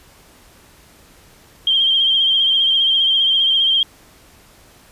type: tone with vibrato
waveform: sine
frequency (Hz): 3179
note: G7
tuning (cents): +24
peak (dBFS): -12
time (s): 1.67-3.83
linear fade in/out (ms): 2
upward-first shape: sine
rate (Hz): 15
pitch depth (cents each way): 40
effects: pink hiss -48 dBFS RMS until 4.91 s + resampled to 32000 Hz